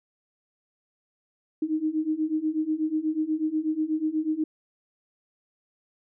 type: beating tone pair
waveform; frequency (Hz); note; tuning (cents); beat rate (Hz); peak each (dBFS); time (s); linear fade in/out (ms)
sine; 307.3 / 315.5; D#4 / D#4; -21 / +24; 8.2; -28 / -26; 1.62-4.44; 5
effects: none